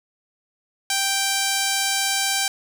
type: tone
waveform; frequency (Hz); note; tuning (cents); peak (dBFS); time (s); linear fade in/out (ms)
5% pulse; 784; G5; 0; -8; 0.9-2.48; 2
effects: none